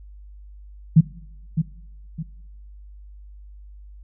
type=tone with echo; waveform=sine; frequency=160 Hz; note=D#3; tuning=49 cents sharp; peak=-7 dBFS; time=0.96-1.01 s; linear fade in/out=10 ms; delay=610 ms; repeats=2; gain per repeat=-9 dB; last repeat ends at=2.23 s; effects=noise-tail reverb RT60 0.9 s tail -21 dB re dry + added 50 Hz sine -40 dBFS peak until 4.03 s